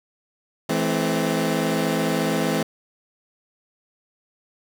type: chord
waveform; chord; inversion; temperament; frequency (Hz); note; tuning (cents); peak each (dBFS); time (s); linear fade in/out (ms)
20% pulse; A minor; second; equal with one note detuned; 164.81 / 214.9 / 261.6; E3 / A3 / C4; 0 / -41 / 0; -20; 0.69-2.63; 5
effects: none